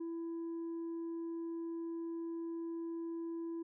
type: tone with tanh clipping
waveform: sine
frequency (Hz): 333.2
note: E4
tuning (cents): +19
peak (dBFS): -39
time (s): 0-3.63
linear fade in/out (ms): 10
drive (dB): 2
effects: none